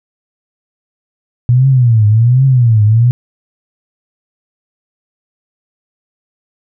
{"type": "tone with vibrato", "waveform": "sine", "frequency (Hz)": 119, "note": "A#2", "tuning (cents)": 36, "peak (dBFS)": -5, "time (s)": [1.49, 3.11], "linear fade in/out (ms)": 0, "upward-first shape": "triangle", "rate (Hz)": 1.3, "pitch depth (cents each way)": 240, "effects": []}